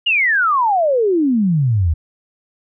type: exponential sweep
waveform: sine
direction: down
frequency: 2920 to 75 Hz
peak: -12 dBFS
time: 0.06-1.94 s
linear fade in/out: 10 ms
effects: none